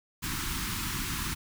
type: band-stop noise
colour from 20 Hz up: pink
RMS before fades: -33 dBFS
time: 0.22-1.35 s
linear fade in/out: 20 ms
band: 340 to 960 Hz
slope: 48 dB/octave
effects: none